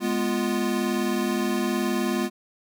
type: chord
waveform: square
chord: F diminished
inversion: first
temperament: equal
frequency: 207.7 / 246.9 / 349.2 Hz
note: Ab3 / Cb4 / F4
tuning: 0 / 0 / 0 cents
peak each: -28 dBFS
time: 0-2.3 s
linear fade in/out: 50 ms
effects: none